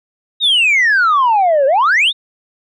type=exponential two-way sweep; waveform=sine; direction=down then up; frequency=3827 to 523.3 to 3827 Hz; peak=-7 dBFS; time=0.4-2.13 s; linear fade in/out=50 ms; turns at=1.66 s; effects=tanh soft clip ceiling -7 dBFS